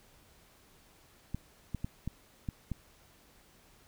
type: clicks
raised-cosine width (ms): 5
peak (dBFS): -22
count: 6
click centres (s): 1.346 / 1.747 / 1.845 / 2.076 / 2.488 / 2.717
effects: pink hiss -62 dBFS RMS until 3.87 s